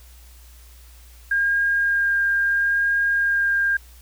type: tone with vibrato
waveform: sine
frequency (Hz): 1612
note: G6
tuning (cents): +48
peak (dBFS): -17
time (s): 1.31-3.77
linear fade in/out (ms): 5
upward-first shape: sine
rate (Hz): 0.75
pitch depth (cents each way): 9
effects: added 60 Hz sine -44 dBFS peak until 4.01 s + white hiss -52 dBFS RMS until 4.01 s